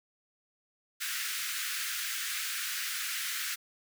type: high-pass noise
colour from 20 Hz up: pink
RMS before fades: -35 dBFS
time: 1-3.56 s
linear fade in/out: 20 ms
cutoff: 1400 Hz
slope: 48 dB/octave
effects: none